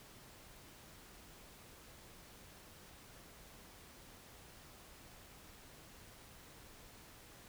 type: silence
effects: pink hiss -58 dBFS RMS until 7.48 s